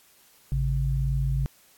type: tone pair together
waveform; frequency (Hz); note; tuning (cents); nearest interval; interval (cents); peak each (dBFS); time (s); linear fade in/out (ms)
sine; 53.77 / 135.8; A1 / C#3; -39 / -35; octave + major third; 1604; -25; 0.52-1.46; 0
effects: white hiss -58 dBFS RMS until 1.77 s + AAC 64 kbps